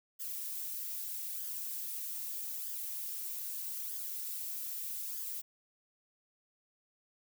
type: noise with flanger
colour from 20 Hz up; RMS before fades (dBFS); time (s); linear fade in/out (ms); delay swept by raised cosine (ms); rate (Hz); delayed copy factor
violet; -40; 0.19-5.42; 20; 0.6 to 6.2; 0.8; +0.65
effects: none